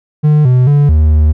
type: tone with pitch steps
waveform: triangle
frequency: 150.7 / 126.1 / 144.6 / 77.1 / 76.5 Hz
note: D3 / B2 / D3 / D#2 / D#2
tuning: +45 / +36 / -27 / -15 / -29 cents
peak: -3 dBFS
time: 0.23-1.33 s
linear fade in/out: 20 ms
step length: 220 ms
effects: none